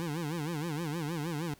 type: tone with vibrato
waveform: 25% pulse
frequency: 158.6 Hz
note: D#3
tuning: 33 cents sharp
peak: -29 dBFS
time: 0-1.54 s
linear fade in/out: 0 ms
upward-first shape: sine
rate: 6.4 Hz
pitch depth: 170 cents each way
effects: pink hiss -60 dBFS RMS until 1.59 s